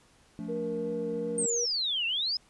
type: chord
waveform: triangle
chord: D minor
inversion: first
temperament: equal with one note detuned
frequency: 174.61 / 220 / 286.5 Hz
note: F3 / A3 / D4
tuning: 0 / 0 / -43 cents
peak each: -38 / -36 / -38 dBFS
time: 0.39-1.46 s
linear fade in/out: 0 ms
type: tone with vibrato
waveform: sine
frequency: 471.3 Hz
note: A#4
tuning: 19 cents sharp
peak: -31 dBFS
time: 0.48-1.66 s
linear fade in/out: 20 ms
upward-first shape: triangle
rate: 2.8 Hz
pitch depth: 15 cents each way
type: exponential two-way sweep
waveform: sine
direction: down then up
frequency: 8880 to 2655 to 5180 Hz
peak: -27 dBFS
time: 1.38-2.37 s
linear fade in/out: 2 ms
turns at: 2.06 s
effects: pink hiss -62 dBFS RMS until 2.49 s + resampled to 24000 Hz